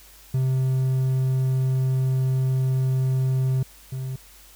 triangle tone pair in turn, 130.81 / 130.81 Hz, C3 / C3, 0 / 0 cents, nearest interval unison, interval 0 cents, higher neither, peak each -17 / -25 dBFS, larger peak first, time 0.34-3.63 / 3.92-4.16 s, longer first, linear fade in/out 5 ms, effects added 50 Hz sine -52 dBFS peak until 4.55 s + white hiss -50 dBFS RMS until 4.55 s

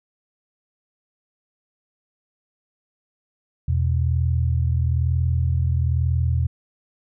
sine tone pair together, 82.41 / 123.47 Hz, E2 / B2, 0 / 0 cents, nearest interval perfect fifth, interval 700 cents, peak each -19 / -22 dBFS, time 3.68-6.47 s, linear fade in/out 5 ms, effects none

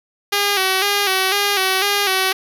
5% pulse tone with vibrato, 392 Hz, G4, in tune, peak -4 dBFS, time 0.32-2.33 s, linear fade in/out 10 ms, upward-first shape square, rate 2 Hz, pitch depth 61 cents each way, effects none

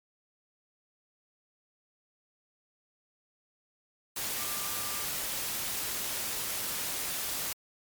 sine tone in noise, 1188 Hz, D6, 20 cents sharp, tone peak -44 dBFS, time 4.39-5.05 s, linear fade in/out 5 ms, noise white, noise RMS -34 dBFS, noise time 4.16-7.53 s, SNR -13 dB, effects MP3 96 kbps

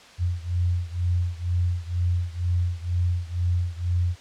sine beating tone pair, 87.31 / 89.41 Hz, F2 / F2, 0 / +41 cents, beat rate 2.1 Hz, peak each -24 / -26 dBFS, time 0.18-4.16 s, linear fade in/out 50 ms, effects white hiss -48 dBFS RMS until 4.2 s + low-pass 5000 Hz 12 dB/octave

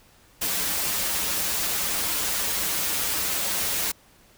white noise with comb filter, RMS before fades -26 dBFS, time 0.41-3.92 s, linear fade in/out 10 ms, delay 8.1 ms, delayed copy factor -0.75, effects pink hiss -56 dBFS RMS until 4.37 s

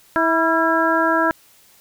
harmonic tone with a mistuned harmonic, 326.1 Hz, E4, 19 cents flat, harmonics 1 / 2 / 3 / 4 / 5, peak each -21 / -21 / -21 / -21 / -21 dBFS, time 0.16-1.31 s, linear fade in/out 0 ms, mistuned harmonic 4, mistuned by +59 cents, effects white hiss -52 dBFS RMS until 1.8 s

